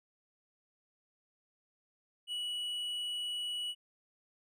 sine tone with tanh clipping, 2937 Hz, F#7, 13 cents flat, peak -36 dBFS, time 2.27-3.75 s, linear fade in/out 50 ms, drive 6 dB, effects none

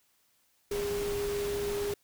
sine tone in noise, 407.4 Hz, G#4, 33 cents flat, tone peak -30 dBFS, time 0.71-1.94 s, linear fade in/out 5 ms, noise pink, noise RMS -39 dBFS, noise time 0.71-1.94 s, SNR +6 dB, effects white hiss -70 dBFS RMS until 2.03 s

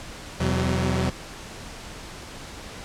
sawtooth tone cluster, 83.7 / 128.1 / 188.4 Hz, E2 / C3 / F#3, +27 / -36 / +32 cents, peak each -22 dBFS, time 0.4-1.1 s, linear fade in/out 5 ms, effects pink hiss -39 dBFS RMS until 2.84 s + low-pass 8000 Hz 12 dB/octave

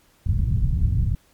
white low-pass noise, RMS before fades -20 dBFS, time 0.26-1.15 s, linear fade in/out 5 ms, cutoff 120 Hz, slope 24 dB/octave, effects pink hiss -59 dBFS RMS until 1.33 s + MP3 96 kbps

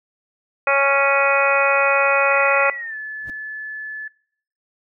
harmonic tone, 277.2 Hz, C#4, in tune, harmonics 2 / 3 / 4 / 5 / 6 / 7 / 8 / 9, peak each -19 / -24 / -23 / -20 / -31 / -25 / -27 / -21 dBFS, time 0.67-2.7 s, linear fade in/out 2 ms
sine tone with pitch glide, 1975.5 to 1729.7 Hz, B6 to A6, 0 to -30 cents, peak -27 dBFS, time 2.31-4.08 s, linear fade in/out 5 ms, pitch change -230 cents, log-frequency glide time 2.72-2.96 s
brown noise with exponential growth, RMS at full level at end -35 dBFS, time 3.19-3.3 s, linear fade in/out 0 ms, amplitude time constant 22 ms
effects noise-tail reverb RT60 0.6 s tail -21 dB re dry

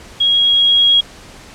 sine tone with level ramp, 3297 Hz, G#7, 13 cents flat, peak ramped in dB -10 to -7 dBFS, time 0.2-1.01 s, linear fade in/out 10 ms, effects pink hiss -38 dBFS RMS until 1.54 s + low-pass 8000 Hz 12 dB/octave

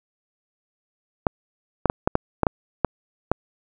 clicks, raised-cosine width 1 ms, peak -3 dBFS, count 9, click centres 1.268 / 1.857 / 1.899 / 2.075 / 2.154 / 2.433 / 2.468 / 2.847 / 3.316 s, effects none

